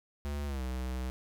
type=tone with pitch glide; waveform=square; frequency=72.2 to 63.58 Hz; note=D2 to C2; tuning=-29 to -49 cents; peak=-34 dBFS; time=0.25-1.1 s; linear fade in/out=0 ms; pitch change=-220 cents; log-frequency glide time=0.46-0.63 s; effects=none